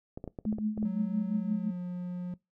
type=clicks; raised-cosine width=2 ms; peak=-25 dBFS; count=9; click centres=0.175 / 0.241 / 0.277 / 0.388 / 0.453 / 0.527 / 0.585 / 0.777 / 0.828 s
type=tone with tremolo; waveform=sine; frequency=213.7 Hz; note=G#3; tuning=50 cents sharp; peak=-25 dBFS; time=0.45-1.71 s; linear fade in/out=20 ms; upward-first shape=triangle; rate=5.8 Hz; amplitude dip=80%
type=tone with pitch glide; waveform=triangle; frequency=185 to 178.6 Hz; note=F#3 to F3; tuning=0 to +39 cents; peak=-31 dBFS; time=0.85-2.34 s; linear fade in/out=2 ms; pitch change=-61 cents; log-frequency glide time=1.31-1.78 s
effects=noise-tail reverb RT60 0.2 s tail -22 dB re dry